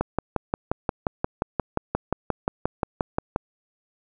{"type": "click train", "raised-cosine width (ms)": 1, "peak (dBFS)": -8, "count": 20, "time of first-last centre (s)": [0.01, 3.361], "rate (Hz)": 5.67, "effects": []}